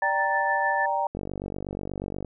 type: chord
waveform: sine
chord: G minor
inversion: second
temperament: equal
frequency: 587.3 / 784 / 932.3 Hz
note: D5 / G5 / Bb5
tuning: 0 / 0 / 0 cents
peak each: -30 / -27 / -26 dBFS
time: 0.02-1.07 s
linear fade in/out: 2 ms
type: tone with tremolo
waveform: sine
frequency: 1760 Hz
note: A6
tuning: in tune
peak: -24 dBFS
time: 0.02-0.86 s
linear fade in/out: 5 ms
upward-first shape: sine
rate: 6.5 Hz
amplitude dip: 45%
type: click train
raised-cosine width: 2 ms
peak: -19 dBFS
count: 54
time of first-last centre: 1.15-2.247 s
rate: 48.3 Hz
effects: none